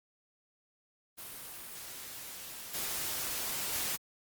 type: noise with level steps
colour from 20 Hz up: white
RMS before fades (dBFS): -45 / -36 / -34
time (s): 1.17-3.97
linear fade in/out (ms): 20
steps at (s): 2.74 / 3.72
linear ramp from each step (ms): 5
effects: Opus 32 kbps